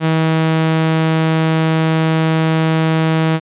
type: tone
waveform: sawtooth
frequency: 160.3 Hz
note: E3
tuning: 48 cents flat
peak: -8 dBFS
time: 0-3.4 s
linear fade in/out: 50 ms
effects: resampled to 8000 Hz